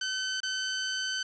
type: tone with dropouts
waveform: 15% pulse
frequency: 1526 Hz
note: G6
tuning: 47 cents flat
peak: -23 dBFS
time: 0.01-1.23 s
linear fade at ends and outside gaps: 5 ms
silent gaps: 0.404-0.431 s
effects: resampled to 16000 Hz + 9-bit